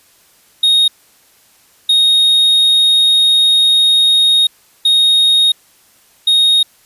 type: tone bursts at uneven times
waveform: triangle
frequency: 3729 Hz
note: A#7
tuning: in tune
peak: -6 dBFS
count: 4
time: 0.63-0.88 / 1.89-4.47 / 4.85-5.52 / 6.27-6.63 s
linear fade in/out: 5 ms
effects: white hiss -50 dBFS RMS until 6.85 s + resampled to 32000 Hz